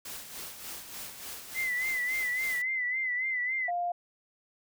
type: noise with tremolo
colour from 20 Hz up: white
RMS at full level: -40 dBFS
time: 0.05-2.62 s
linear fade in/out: 5 ms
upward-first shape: sine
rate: 3.4 Hz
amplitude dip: 55%
type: tone with vibrato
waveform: sine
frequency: 2026 Hz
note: B6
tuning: 44 cents sharp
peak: -28 dBFS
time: 1.54-3.71 s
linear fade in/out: 50 ms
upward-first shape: sine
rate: 3.6 Hz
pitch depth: 64 cents each way
type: tone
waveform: sine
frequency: 702 Hz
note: F5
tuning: 9 cents sharp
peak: -28 dBFS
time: 3.68-3.92 s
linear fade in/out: 5 ms
effects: none